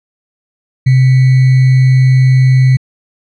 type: tone with sample-and-hold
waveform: sine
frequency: 130 Hz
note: C3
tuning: 11 cents flat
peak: -4 dBFS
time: 0.86-2.77 s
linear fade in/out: 10 ms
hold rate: 2100 Hz
effects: low-pass 4000 Hz 12 dB/octave